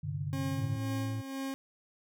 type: chord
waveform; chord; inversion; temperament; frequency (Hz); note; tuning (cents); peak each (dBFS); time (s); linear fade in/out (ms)
sine; G suspended fourth; none; equal; 98 / 130.81 / 146.83; G2 / C3 / D3; 0 / 0 / 0; -38 / -40 / -35; 0.03-0.77; 10
type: tone with tremolo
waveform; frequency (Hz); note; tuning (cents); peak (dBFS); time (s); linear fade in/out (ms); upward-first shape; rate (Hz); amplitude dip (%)
40% pulse; 269.7; C#4; -47; -33; 0.33-1.54; 0; sine; 2; 60
type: tone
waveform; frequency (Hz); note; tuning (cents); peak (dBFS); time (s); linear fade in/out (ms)
triangle; 110; A2; 0; -31; 0.56-1.22; 20
effects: none